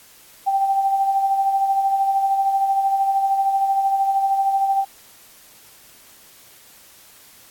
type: tone with tremolo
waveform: sine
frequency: 783 Hz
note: G5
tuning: 2 cents flat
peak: -14 dBFS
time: 0.46-4.85 s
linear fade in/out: 20 ms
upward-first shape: sine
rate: 13 Hz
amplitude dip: 45%
effects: white hiss -48 dBFS RMS until 7.5 s + AAC 64 kbps